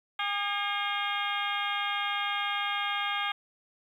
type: harmonic tone with a mistuned harmonic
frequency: 405.9 Hz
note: G#4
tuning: 40 cents flat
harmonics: 2 / 3 / 4 / 5 / 6 / 7 / 8 / 9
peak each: -35 / -34 / -36 / -35 / -40 / -41 / -36 / -43 dBFS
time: 0.19-3.32 s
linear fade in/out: 5 ms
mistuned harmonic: 5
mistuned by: +88 cents
effects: 10-bit